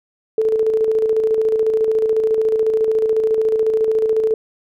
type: tone with tremolo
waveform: sine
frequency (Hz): 440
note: A4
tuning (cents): 0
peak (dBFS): -12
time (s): 0.38-4.34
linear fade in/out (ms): 2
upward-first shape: square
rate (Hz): 14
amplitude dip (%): 40
effects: none